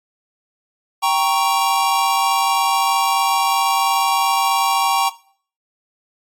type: chord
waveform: square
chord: G diminished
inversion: none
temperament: equal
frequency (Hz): 784 / 932.3 / 1108.7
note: G5 / Bb5 / Db6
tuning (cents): 0 / 0 / 0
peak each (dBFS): -20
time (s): 1.02-5.1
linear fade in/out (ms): 20
effects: noise-tail reverb RT60 0.5 s tail -18 dB re dry + AAC 48 kbps